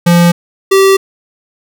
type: tone pair in turn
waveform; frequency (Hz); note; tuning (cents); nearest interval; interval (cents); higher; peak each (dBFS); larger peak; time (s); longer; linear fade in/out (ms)
square; 172.7 / 387.7; F3 / G4; -19 / -19; octave + major second; 1400; second; -5; neither; 0.06-0.32 / 0.71-0.97; neither; 10
effects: none